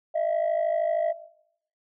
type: tone pair together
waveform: sine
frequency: 620 / 673 Hz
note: D#5 / E5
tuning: -6 / +36 cents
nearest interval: minor second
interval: 142 cents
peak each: -24 dBFS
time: 0.14-1.13 s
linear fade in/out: 20 ms
effects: noise-tail reverb RT60 0.7 s tail -17 dB re dry + tanh soft clip ceiling -19 dBFS